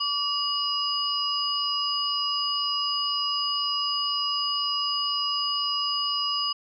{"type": "tone cluster", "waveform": "sine", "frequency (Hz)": [1144, 2894, 4951], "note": ["D6", "F#7", "D#8"], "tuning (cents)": [-46, -39, -9], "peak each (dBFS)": [-30, -29, -27], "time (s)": [0, 6.53], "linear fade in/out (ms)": 10, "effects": []}